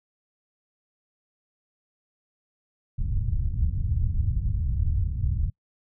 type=low-pass noise; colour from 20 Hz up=white; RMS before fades=-25 dBFS; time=2.98-5.5 s; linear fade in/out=5 ms; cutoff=100 Hz; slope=24 dB/octave; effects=noise-tail reverb RT60 0.1 s tail -24 dB re dry